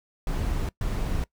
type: noise bursts at uneven times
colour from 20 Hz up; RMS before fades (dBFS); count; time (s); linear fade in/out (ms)
brown; -27; 2; 0.27-0.69 / 0.81-1.24; 2
effects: noise-tail reverb RT60 0.1 s tail -21 dB re dry